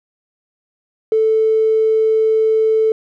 triangle tone, 440 Hz, A4, in tune, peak -7 dBFS, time 1.12-2.92 s, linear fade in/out 2 ms, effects tanh soft clip ceiling -9 dBFS

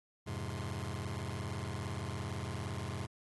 sawtooth chord, F minor, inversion none, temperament just, 87.31 / 104.77 / 130.96 Hz, F2 / Ab2 / C3, 0 / +16 / +2 cents, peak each -38 / -37 / -38 dBFS, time 0.26-3.07 s, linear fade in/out 20 ms, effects AAC 32 kbps

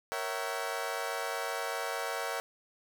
20% pulse chord, A# diminished seventh, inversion none, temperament equal with one note detuned, 466.2 / 554.4 / 659.3 / 764.3 Hz, A#4 / C#5 / E5 / G5, 0 / 0 / 0 / -44 cents, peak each -34 dBFS, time 0.12-2.4 s, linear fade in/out 0 ms, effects none

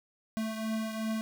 square beating tone pair, 220 / 222.7 Hz, A3 / A3, 0 / +21 cents, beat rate 2.7 Hz, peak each -33 / -40 dBFS, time 0.37-1.21 s, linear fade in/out 0 ms, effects none

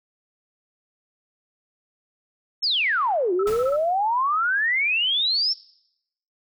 sine exponential two-way sweep, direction down then up, 5500 to 347.4 to 5500 Hz, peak -19 dBFS, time 2.62-5.54 s, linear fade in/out 20 ms, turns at 3.33 s
sine tone bursts, 1310 Hz, E6, 11 cents flat, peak -27 dBFS, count 6, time 3.39-3.763 s, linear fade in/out 5 ms, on 43 ms, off 23 ms
pink noise with exponential decay, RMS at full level -33 dBFS, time 3.47-4.07 s, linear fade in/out 1 ms, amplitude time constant 130 ms
effects noise-tail reverb RT60 0.8 s tail -22 dB re dry

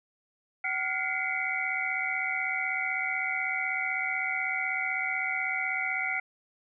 sine tone cluster, 757 / 1421 / 2046 / 2122 / 2261 Hz, F#5 / F6 / C7 / C7 / C#7, +39 / +30 / -39 / +24 / +34 cents, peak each -37 / -35 / -32 / -36 / -33 dBFS, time 0.64-6.2 s, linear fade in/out 5 ms, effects none

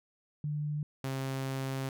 sine / sawtooth tone pair in turn, 148.9 / 133.85 Hz, D3 / C3, +24 / +40 cents, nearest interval major second, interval 184 cents, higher first, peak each -31 / -29 dBFS, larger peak second, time 0.44-0.83 / 1.04-1.89 s, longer second, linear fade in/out 2 ms, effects none

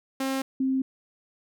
sawtooth / sine tone pair in turn, 267.3 / 264.1 Hz, C4 / C4, +37 / +16 cents, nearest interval unison, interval 21 cents, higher first, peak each -22 dBFS, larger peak neither, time 0.2-0.42 / 0.6-0.82 s, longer neither, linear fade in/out 5 ms, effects none

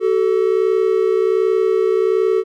triangle tone pair together, 378.7 / 440 Hz, F#4 / A4, +40 / 0 cents, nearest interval minor third, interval 260 cents, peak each -14 dBFS, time 0-2.44 s, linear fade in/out 50 ms, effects none

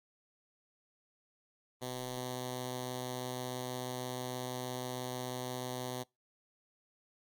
5% pulse tone with notch filter, 126.2 Hz, B2, 38 cents sharp, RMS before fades -40 dBFS, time 1.81-6.04 s, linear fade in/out 20 ms, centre 1400 Hz, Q 1, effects noise-tail reverb RT60 0.2 s tail -23 dB re dry + Opus 32 kbps

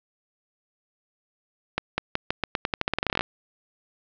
accelerating click train, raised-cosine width 0.3 ms, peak -7 dBFS, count 20, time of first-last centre 1.78-3.209 s, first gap 200 ms, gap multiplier 0.87, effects low-pass 5000 Hz 12 dB/octave

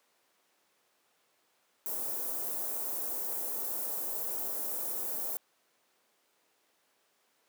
white band-stop noise, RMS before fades -35 dBFS, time 1.86-5.37 s, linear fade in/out 0 ms, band 610 to 14000 Hz, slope 12 dB/octave, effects pink hiss -71 dBFS RMS until 7.48 s + high-pass 400 Hz 12 dB/octave

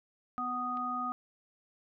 harmonic tone, 248.2 Hz, B3, 9 cents sharp, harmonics 1 / 3 / 5, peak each -40 / -40 / -33 dBFS, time 0.38-1.12 s, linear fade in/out 0 ms
click, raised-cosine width 0.3 ms, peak -37 dBFS, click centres 0.772 s
effects none

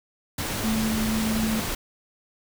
sine tone in noise, 220 Hz, A3, in tune, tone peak -23 dBFS, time 0.64-1.6 s, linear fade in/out 5 ms, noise pink, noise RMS -29 dBFS, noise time 0.38-1.75 s, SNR +3 dB, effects none

